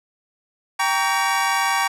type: chord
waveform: 25% pulse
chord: G diminished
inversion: none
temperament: equal with one note detuned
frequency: 784 / 932.3 / 1133.3 Hz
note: G5 / Bb5 / Db6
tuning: 0 / 0 / +38 cents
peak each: -19 dBFS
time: 0.79-1.88 s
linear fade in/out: 10 ms
effects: low-pass 11000 Hz 12 dB/octave